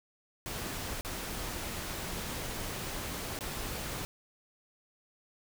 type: noise with dropouts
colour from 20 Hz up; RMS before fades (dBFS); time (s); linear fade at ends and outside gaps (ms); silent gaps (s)
pink; -38; 0.46-4.05; 0; 1.01-1.048 / 3.389-3.408
effects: none